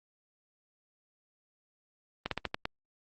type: slowing click train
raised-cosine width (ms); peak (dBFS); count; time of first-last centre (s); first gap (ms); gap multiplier
0.3; -15; 6; 2.26-2.654; 53; 1.2
effects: Opus 32 kbps